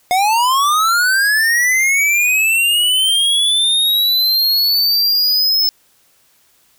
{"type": "linear sweep", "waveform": "square", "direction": "up", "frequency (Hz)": [713, 5250], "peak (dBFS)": -12, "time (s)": [0.11, 5.69], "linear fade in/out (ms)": 0, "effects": ["white hiss -55 dBFS RMS until 6.78 s"]}